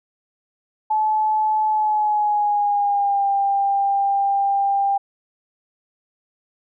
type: tone with pitch glide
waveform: sine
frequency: 862 to 795 Hz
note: A5 to G5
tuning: -36 to +24 cents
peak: -16 dBFS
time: 0.9-4.98 s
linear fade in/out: 10 ms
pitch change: -140 cents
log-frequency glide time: 1.69-3.28 s
effects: none